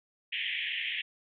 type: band-pass noise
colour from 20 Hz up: white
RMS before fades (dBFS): -34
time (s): 0.32-1.02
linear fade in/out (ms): 10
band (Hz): 1800 to 3300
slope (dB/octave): 96
effects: none